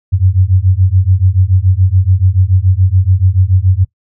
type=beating tone pair; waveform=sine; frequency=90.1 / 97.1 Hz; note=F#2 / G2; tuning=-45 / -16 cents; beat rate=7 Hz; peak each=-10 dBFS; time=0.12-3.85 s; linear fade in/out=20 ms; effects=noise-tail reverb RT60 0.1 s tail -19 dB re dry